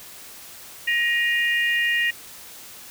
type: tone cluster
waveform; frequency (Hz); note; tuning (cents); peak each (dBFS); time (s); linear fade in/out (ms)
sine; 1885 / 2449 / 2817; A#6 / D#7 / F7; +19 / -28 / +14; -20 / -27 / -27; 0.87-2.11; 10
effects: white hiss -42 dBFS RMS until 2.9 s